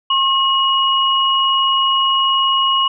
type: tone pair together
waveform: sine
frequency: 1078.8 / 2900 Hz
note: C#6 / F#7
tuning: -47 / -35 cents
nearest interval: octave + perfect fourth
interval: 1712 cents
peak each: -15 dBFS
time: 0.1-2.88 s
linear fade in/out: 5 ms
effects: none